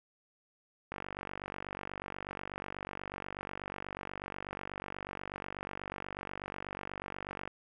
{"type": "click train", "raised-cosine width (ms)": 0.5, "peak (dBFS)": -24, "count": 317, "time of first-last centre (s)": [0.92, 7.476], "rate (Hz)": 48.2, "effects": []}